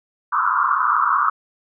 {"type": "band-pass noise", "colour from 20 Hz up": "white", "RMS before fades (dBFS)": -18, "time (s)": [0.32, 1.3], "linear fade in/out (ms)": 10, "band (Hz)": [990, 1400], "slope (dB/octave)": 96, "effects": []}